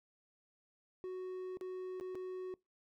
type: tone with dropouts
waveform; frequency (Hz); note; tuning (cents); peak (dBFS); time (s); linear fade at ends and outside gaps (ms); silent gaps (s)
triangle; 370; F#4; 0; -38; 1.04-2.54; 0; 1.571-1.611 / 1.999-2.01 / 2.148-2.154
effects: noise-tail reverb RT60 0.2 s tail -24 dB re dry